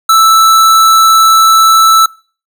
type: tone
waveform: square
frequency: 1318.5 Hz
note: E6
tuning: in tune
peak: -4 dBFS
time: 0.09-2.06 s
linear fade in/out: 5 ms
effects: noise-tail reverb RT60 0.4 s tail -24 dB re dry